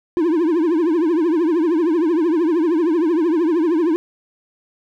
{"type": "tone with vibrato", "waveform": "triangle", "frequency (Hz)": 329.6, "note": "E4", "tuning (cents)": 0, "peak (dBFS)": -12, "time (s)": [0.17, 3.96], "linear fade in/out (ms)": 0, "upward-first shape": "triangle", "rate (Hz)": 13, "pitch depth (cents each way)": 180, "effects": []}